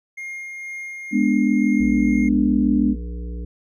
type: tone with tremolo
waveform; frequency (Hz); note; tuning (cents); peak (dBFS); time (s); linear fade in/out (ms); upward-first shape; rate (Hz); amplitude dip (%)
triangle; 2130; C7; +30; -27; 0.17-2.29; 10; sine; 2.1; 25
type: chord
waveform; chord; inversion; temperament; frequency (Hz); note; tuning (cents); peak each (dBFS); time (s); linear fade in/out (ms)
sine; G# diminished; none; equal; 207.7 / 246.9 / 293.7; G#3 / B3 / D4; 0 / 0 / 0; -19 / -19 / -20; 1.11-2.96; 50
type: harmonic tone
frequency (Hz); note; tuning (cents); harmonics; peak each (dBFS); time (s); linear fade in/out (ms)
59.3; A#1; +30; 1 / 3 / 5 / 7 / 8; -27 / -37 / -41 / -44 / -45; 1.8-3.45; 5
effects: none